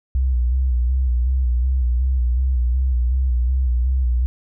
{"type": "tone with vibrato", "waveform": "sine", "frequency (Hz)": 62.7, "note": "B1", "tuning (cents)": 27, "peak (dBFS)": -15, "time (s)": [0.15, 4.26], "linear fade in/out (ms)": 0, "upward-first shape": "square", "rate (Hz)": 2.7, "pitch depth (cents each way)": 59, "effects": []}